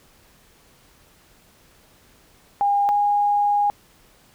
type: tone pair in turn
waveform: sine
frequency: 810 / 820.4 Hz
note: G#5 / G#5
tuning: -43 / -21 cents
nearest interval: unison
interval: 22 cents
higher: second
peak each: -16 dBFS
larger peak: neither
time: 2.61-2.89 / 2.89-3.7 s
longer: second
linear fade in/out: 0 ms
effects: pink hiss -55 dBFS RMS until 4.34 s